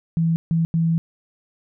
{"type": "tone bursts at uneven times", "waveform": "sine", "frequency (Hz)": 164.81, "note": "E3", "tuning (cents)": 0, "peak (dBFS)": -16, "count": 3, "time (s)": [[0.17, 0.36], [0.51, 0.65], [0.74, 0.98]], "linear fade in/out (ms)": 0, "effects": []}